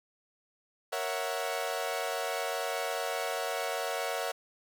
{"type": "chord", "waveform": "sawtooth", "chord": "F# dominant seventh", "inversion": "first", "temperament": "equal", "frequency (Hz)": [466.2, 554.4, 659.3, 740], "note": ["A#4", "C#5", "E5", "F#5"], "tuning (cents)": [0, 0, 0, 0], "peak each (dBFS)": [-34, -33, -33, -33], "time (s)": [0.92, 4.32], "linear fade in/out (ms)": 10, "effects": []}